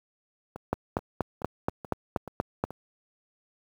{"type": "two click trains", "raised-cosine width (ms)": 1, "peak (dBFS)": [-24, -11], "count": [6, 9], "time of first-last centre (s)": [[0.56, 2.706], [0.73, 2.639]], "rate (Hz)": [2.33, 4.19], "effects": ["high-pass 60 Hz 12 dB/octave", "8-bit"]}